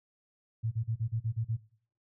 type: tone bursts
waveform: sine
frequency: 112.9 Hz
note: A2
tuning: 45 cents sharp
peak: -28 dBFS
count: 8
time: 0.63-1.57 s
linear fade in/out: 20 ms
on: 86 ms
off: 36 ms
effects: noise-tail reverb RT60 0.5 s tail -18 dB re dry